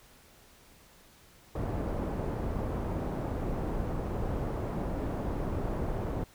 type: low-pass noise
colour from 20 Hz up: pink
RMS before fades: -33 dBFS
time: 1.55-6.24 s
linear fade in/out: 5 ms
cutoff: 730 Hz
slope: 12 dB/octave
effects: pink hiss -58 dBFS RMS until 6.34 s